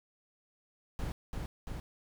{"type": "noise with echo", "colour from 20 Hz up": "brown", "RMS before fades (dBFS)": -36, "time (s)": [0.99, 1.12], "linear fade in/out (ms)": 0, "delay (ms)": 340, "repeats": 2, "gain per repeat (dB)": -2, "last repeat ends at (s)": 1.8, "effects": []}